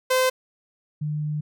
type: tone pair in turn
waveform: sawtooth / sine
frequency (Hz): 515 / 150.65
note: C5 / D3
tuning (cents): -28 / +44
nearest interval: octave + major sixth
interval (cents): 2128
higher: first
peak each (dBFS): -14 / -24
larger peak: first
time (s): 0.1-0.3 / 1.01-1.41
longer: second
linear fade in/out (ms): 10
effects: none

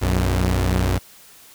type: tone pair together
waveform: sawtooth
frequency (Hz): 60.55 / 92.5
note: B1 / F#2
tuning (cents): -34 / 0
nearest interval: perfect fifth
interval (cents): 734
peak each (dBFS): -16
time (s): 0.01-0.99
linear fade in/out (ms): 20
effects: white hiss -47 dBFS RMS until 1.54 s

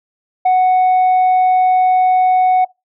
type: tone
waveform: sine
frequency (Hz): 740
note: F#5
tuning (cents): 0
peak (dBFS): -6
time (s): 0.45-2.65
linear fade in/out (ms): 10
effects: noise-tail reverb RT60 0.2 s tail -23 dB re dry + tanh soft clip ceiling -8 dBFS

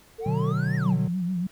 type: tone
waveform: sine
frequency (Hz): 449.2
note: A4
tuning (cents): +36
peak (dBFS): -30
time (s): 0.18-0.53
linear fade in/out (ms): 20
type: exponential two-way sweep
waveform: triangle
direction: up then down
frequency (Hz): 698.5 to 1908 to 698.5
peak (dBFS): -32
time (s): 0.2-0.95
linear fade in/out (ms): 50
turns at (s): 0.76
type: chord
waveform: triangle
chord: B minor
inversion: none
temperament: equal with one note detuned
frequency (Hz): 123.47 / 150.09 / 185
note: B2 / D3 / F#3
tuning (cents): 0 / +38 / 0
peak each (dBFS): -25 / -24 / -26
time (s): 0.26-1.08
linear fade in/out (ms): 5
type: tone with vibrato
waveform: sine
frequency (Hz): 180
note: F#3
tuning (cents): -47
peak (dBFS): -24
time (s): 0.86-1.47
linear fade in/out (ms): 5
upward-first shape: sine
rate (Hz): 7.1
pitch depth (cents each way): 80
effects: pink hiss -55 dBFS RMS until 1.51 s

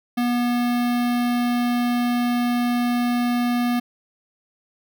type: tone with notch filter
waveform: square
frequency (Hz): 242.3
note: B3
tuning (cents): -33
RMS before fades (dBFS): -21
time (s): 0.17-3.8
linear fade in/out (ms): 10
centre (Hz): 7200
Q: 1.2
effects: none

